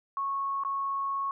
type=tone with dropouts; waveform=sine; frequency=1101 Hz; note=C#6; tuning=12 cents flat; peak=-28 dBFS; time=0.17-1.31 s; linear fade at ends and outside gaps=1 ms; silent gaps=0.636-0.649 s; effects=none